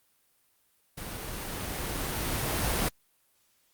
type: noise with level ramp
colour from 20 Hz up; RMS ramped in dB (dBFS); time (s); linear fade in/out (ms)
pink; -39 to -27; 0.97-2.89; 10
effects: white hiss -69 dBFS RMS until 3.73 s + Opus 32 kbps